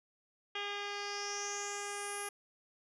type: tone with low-pass filter sweep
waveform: 10% pulse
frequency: 406.7 Hz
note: G#4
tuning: 36 cents flat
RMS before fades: -40 dBFS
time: 0.55-2.29 s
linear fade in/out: 5 ms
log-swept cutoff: 3300 to 11000 Hz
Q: 5.4
effects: none